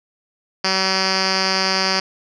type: tone with low-pass filter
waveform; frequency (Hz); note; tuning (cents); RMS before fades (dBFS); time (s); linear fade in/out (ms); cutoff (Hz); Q
5% pulse; 190; F#3; +46; -19; 0.64-2; 5; 4700; 9.1
effects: none